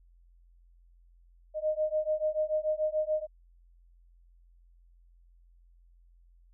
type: beating tone pair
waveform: sine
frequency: 614 / 620.9 Hz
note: D#5 / D#5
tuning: -23 / -4 cents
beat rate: 6.9 Hz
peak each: -30 dBFS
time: 1.54-3.27 s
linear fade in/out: 50 ms
effects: added 43 Hz sine -57 dBFS peak until 6.53 s